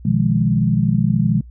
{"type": "chord", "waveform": "sine", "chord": "F half-diminished seventh", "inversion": "second", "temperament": "equal", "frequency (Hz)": [123.47, 155.56, 174.61, 207.7], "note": ["Cb3", "Eb3", "F3", "Ab3"], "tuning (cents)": [0, 0, 0, 0], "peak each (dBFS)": -19, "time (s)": [0.05, 1.41], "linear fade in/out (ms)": 5, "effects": ["noise-tail reverb RT60 0.1 s tail -24 dB re dry", "added 60 Hz sine -36 dBFS peak until 1.5 s"]}